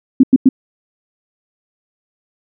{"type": "tone bursts", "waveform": "sine", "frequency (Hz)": 261.8, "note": "C4", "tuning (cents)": 1, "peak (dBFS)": -3, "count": 3, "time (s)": [0.2, 0.49], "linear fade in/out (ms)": 5, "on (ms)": 34, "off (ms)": 94, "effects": []}